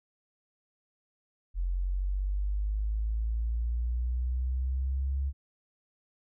sine linear sweep, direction up, 43.65 to 69.1 Hz, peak -27 dBFS, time 1.54-5.33 s, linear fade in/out 50 ms, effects none

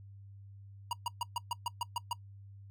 square tone bursts, 953 Hz, A#5, 38 cents sharp, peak -32 dBFS, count 9, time 0.91-2.13 s, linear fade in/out 2 ms, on 20 ms, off 130 ms, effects noise-tail reverb RT60 0.1 s tail -22 dB re dry + added 99 Hz sine -49 dBFS peak until 2.7 s

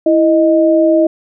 sine tone pair together, 329.6 / 622.2 Hz, E4 / D#5, 0 / 0 cents, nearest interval major seventh, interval 1100 cents, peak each -10 dBFS, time 0.06-1.07 s, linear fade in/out 5 ms, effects none

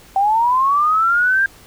sine linear sweep, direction up, 765 to 1610 Hz, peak -12 dBFS, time 0.16-1.46 s, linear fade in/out 2 ms, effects pink hiss -45 dBFS RMS until 1.66 s

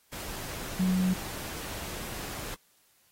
sine tone in noise, 185 Hz, F#3, in tune, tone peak -23 dBFS, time 0.79-1.14 s, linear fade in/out 10 ms, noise pink, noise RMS -39 dBFS, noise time 0.12-2.55 s, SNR +13 dB, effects white hiss -66 dBFS RMS until 3.11 s + AAC 48 kbps

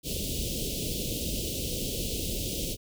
pink band-stop noise, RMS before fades -32 dBFS, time 0.03-2.77 s, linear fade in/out 50 ms, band 560 to 2800 Hz, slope 48 dB/octave, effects none

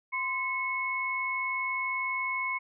sine tone pair together, 1034 / 2194 Hz, C6 / C#7, -21 / -18 cents, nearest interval octave + minor second, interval 1303 cents, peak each -33 / -30 dBFS, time 0.12-2.59 s, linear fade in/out 20 ms, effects none

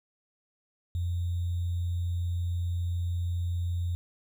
sine tone with sample-and-hold, 87.31 Hz, F2, in tune, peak -27 dBFS, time 0.95-3.95 s, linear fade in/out 0 ms, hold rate 3675 Hz, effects none

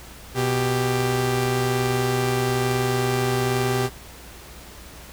sawtooth tone pair together, 124.11 / 393.4 Hz, B2 / G4, +9 / +6 cents, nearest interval octave + minor sixth, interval 1997 cents, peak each -19 dBFS, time 0.34-3.9 s, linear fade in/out 50 ms, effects added 60 Hz sine -45 dBFS peak until 5.12 s + pink hiss -43 dBFS RMS until 5.12 s

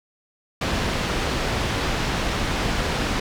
pink low-pass noise, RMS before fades -24 dBFS, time 0.61-3.2 s, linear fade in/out 5 ms, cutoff 4600 Hz, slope 12 dB/octave, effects none

